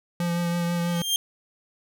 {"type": "tone with vibrato", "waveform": "square", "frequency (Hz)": 172.4, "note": "F3", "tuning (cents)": -22, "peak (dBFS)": -24, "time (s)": [0.2, 1.02], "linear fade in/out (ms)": 2, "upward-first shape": "triangle", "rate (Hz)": 6.1, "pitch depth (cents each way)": 20}
{"type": "tone with exponential growth", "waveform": "sawtooth", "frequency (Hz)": 3193, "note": "G7", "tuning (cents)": 31, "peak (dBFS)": -15, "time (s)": [0.75, 1.16], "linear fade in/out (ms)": 1, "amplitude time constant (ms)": 87}
{"effects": []}